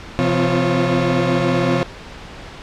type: tone cluster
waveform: 35% pulse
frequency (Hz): 130.3 / 171 / 255.2 / 349.7 / 544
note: C3 / F3 / C4 / F4 / C#5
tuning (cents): -7 / -36 / -43 / +2 / -33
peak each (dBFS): -20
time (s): 0.19-1.83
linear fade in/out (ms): 0
effects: pink hiss -35 dBFS RMS until 2.62 s + low-pass 4000 Hz 12 dB/octave